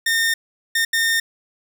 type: tone bursts at uneven times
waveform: sawtooth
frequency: 1824 Hz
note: A#6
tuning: 38 cents flat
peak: -13 dBFS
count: 3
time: 0.06-0.34 / 0.75-0.85 / 0.93-1.2 s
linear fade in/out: 5 ms
effects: none

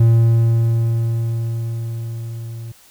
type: tone with level ramp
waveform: triangle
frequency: 115.1 Hz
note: A#2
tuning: 22 cents flat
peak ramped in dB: -6 to -26 dBFS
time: 0-2.72 s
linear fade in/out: 5 ms
effects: white hiss -49 dBFS RMS until 2.9 s

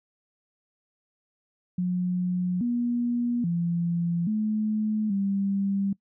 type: tone with pitch steps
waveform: sine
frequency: 180.1 / 240.2 / 171 / 214.7 / 197.3 Hz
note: F#3 / B3 / F3 / A3 / G3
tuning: -46 / -48 / -36 / -42 / +11 cents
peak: -23 dBFS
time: 1.78-5.93 s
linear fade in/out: 5 ms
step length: 830 ms
effects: noise-tail reverb RT60 0.1 s tail -22 dB re dry

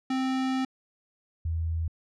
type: tone pair in turn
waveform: square / sine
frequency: 261.6 / 81.85 Hz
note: C4 / E2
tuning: 0 / -12 cents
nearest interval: octave + minor sixth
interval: 2012 cents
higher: first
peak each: -26 dBFS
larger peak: neither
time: 0.1-0.65 / 1.45-1.88 s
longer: first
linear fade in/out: 5 ms
effects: low-pass 5000 Hz 12 dB/octave

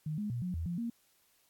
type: tone with pitch steps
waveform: sine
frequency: 154.1 / 209 / 120.4 / 180.3 / 82.3 / 173.1 / 233.5 Hz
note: D#3 / G#3 / B2 / F#3 / E2 / F3 / A#3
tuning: -16 / +11 / -44 / -45 / -2 / -15 / +3 cents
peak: -33 dBFS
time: 0.06-0.9 s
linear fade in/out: 5 ms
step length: 120 ms
effects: white hiss -70 dBFS RMS until 1.49 s + AAC 64 kbps

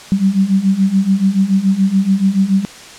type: beating tone pair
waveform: sine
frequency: 189.3 / 196.3 Hz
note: F#3 / G3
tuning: +40 / +3 cents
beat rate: 7 Hz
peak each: -15 / -12 dBFS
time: 0.12-2.65 s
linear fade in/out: 0 ms
effects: white hiss -35 dBFS RMS until 2.98 s + low-pass 7000 Hz 12 dB/octave

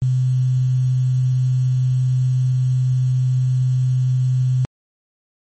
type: tone with quantisation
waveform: sine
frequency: 127.8 Hz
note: C3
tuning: 40 cents flat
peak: -14 dBFS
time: 0.02-4.65 s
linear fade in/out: 0 ms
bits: 7
effects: MP3 32 kbps

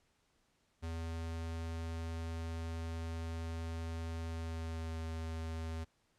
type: tone with pitch glide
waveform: square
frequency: 82.3 to 81.17 Hz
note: E2 to E2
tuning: -2 to -26 cents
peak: -39 dBFS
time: 0.82-5.85 s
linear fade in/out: 20 ms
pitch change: -24 cents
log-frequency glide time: 4.24-5 s
effects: pink hiss -75 dBFS RMS until 6.18 s + low-pass 9000 Hz 12 dB/octave

